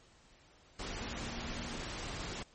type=tone in noise; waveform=sine; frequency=235.1 Hz; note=A#3; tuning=15 cents sharp; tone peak=-47 dBFS; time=1.01-1.76 s; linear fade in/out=5 ms; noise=pink; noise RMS=-41 dBFS; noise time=0.79-2.43 s; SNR=-9 dB; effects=pink hiss -63 dBFS RMS until 2.54 s + MP3 32 kbps